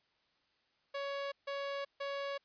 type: tone bursts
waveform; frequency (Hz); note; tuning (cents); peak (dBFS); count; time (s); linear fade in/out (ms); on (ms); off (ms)
sawtooth; 559; C#5; +14; -33; 3; 0.94-2.38; 10; 380; 150
effects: white hiss -75 dBFS RMS until 2.44 s + resampled to 11025 Hz